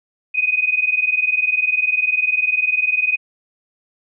sine tone pair together, 2489 / 2509 Hz, D#7 / D#7, 0 / +14 cents, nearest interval unison, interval 14 cents, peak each -18 dBFS, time 0.34-3.17 s, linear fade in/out 20 ms, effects none

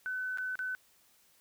sine tone with dropouts, 1510 Hz, F#6, 35 cents sharp, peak -33 dBFS, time 0.06-0.75 s, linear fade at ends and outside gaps 0 ms, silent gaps 0.374-0.384 / 0.555-0.591 s, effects white hiss -66 dBFS RMS until 1.4 s

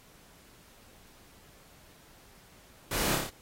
pink noise with echo, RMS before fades -33 dBFS, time 2.91-3.15 s, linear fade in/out 2 ms, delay 29 ms, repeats 5, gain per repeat -2 dB, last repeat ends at 3.295 s, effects pink hiss -58 dBFS RMS until 3.41 s + AAC 48 kbps

